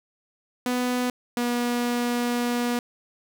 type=tone pair in turn; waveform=sawtooth; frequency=248.1 / 241.5 Hz; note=B3 / B3; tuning=+8 / -39 cents; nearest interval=unison; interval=47 cents; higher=first; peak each=-19 dBFS; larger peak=neither; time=0.66-1.1 / 1.37-2.79 s; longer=second; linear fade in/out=2 ms; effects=none